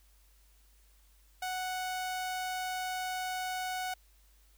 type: tone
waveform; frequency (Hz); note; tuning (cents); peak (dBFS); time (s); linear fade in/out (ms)
sawtooth; 740; F#5; 0; -30; 1.42-3.94; 5
effects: added 50 Hz sine -61 dBFS peak until 4.57 s + white hiss -68 dBFS RMS until 4.57 s